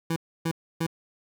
25% pulse tone bursts, 164.8 Hz, E3, in tune, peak -21 dBFS, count 3, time 0.1-0.866 s, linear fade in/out 5 ms, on 62 ms, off 290 ms, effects none

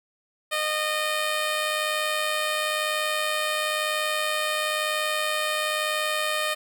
10% pulse tone with amplitude modulation, 613 Hz, D#5, 26 cents flat, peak -14 dBFS, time 0.51-6.55 s, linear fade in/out 20 ms, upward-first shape sine, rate 101 Hz, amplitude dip 35%, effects none

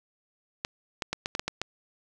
clicks, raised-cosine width 0.2 ms, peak -12 dBFS, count 8, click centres 0.649 / 1.022 / 1.13 / 1.259 / 1.351 / 1.395 / 1.48 / 1.616 s, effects none

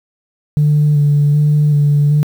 sine tone with vibrato, 147.3 Hz, D3, 6 cents sharp, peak -7 dBFS, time 0.57-2.23 s, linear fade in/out 0 ms, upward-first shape square, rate 1.3 Hz, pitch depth 19 cents each way, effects tanh soft clip ceiling -5 dBFS + 7-bit

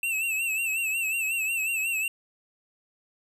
square tone with vibrato, 2658 Hz, E7, 14 cents sharp, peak -26 dBFS, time 0.03-2.08 s, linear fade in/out 2 ms, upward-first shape sine, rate 5.5 Hz, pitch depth 71 cents each way, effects none

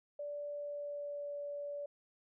sine tone with pitch glide, 582 to 576.6 Hz, D5 to D5, -16 to -32 cents, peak -39 dBFS, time 0.19-1.86 s, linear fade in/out 5 ms, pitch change -16 cents, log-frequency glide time 0.49-1.35 s, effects none

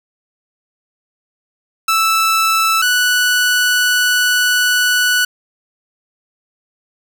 sawtooth tone pair in turn, 1318.5 / 1480 Hz, E6 / F#6, 0 / 0 cents, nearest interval major second, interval 200 cents, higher second, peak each -8 / -8 dBFS, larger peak neither, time 1.88-2.82 / 2.82-5.25 s, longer second, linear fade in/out 5 ms, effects none

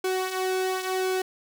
sawtooth tone with flanger, 374 Hz, F#4, 19 cents sharp, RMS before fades -27 dBFS, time 0.04-1.22 s, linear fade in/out 5 ms, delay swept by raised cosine 1.6 to 3.7 ms, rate 0.95 Hz, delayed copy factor -0.55, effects none

